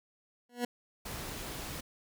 20% pulse tone with exponential growth, 242.6 Hz, B3, 31 cents flat, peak -23 dBFS, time 0.49-0.65 s, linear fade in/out 5 ms, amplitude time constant 34 ms
pink noise, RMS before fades -41 dBFS, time 1.05-1.81 s, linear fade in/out 10 ms
effects none

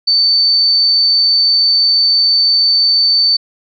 sine tone, 4543 Hz, C#8, 42 cents sharp, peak -8 dBFS, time 0.07-3.37 s, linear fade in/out 10 ms, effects none

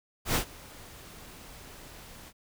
pink noise with ADSR envelope, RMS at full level -25 dBFS, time 0.25-2.33 s, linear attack 98 ms, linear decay 97 ms, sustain -23 dB, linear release 51 ms, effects none

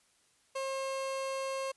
30% pulse tone, 536 Hz, C5, 42 cents sharp, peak -31 dBFS, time 0.55-1.72 s, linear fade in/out 10 ms, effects white hiss -69 dBFS RMS until 1.76 s + resampled to 24000 Hz

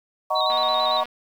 sine chord, D# minor seventh, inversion none, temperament just, 622.3 / 746.7 / 933.4 / 1120.1 Hz, D#5 / F#5 / A#5 / C#6, 0 / +16 / +2 / +18 cents, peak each -25 / -26 / -27 / -24 dBFS, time 0.3-1.04 s, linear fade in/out 10 ms
sine tone with vibrato, 3850 Hz, B7, 45 cents flat, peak -24 dBFS, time 0.35-1.01 s, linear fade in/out 10 ms, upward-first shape square, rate 8.9 Hz, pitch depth 54 cents each way
click train, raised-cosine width 0.3 ms, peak -23 dBFS, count 135, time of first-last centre 0.5-1.056 s, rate 241 Hz
effects 8-bit

